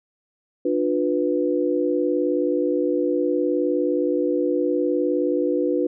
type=chord; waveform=sine; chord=B diminished; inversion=first; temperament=just; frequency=296.3 / 355.6 / 493.9 Hz; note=D4 / F4 / B4; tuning=+15 / +31 / 0 cents; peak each=-23 dBFS; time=0.65-5.87 s; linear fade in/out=5 ms; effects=none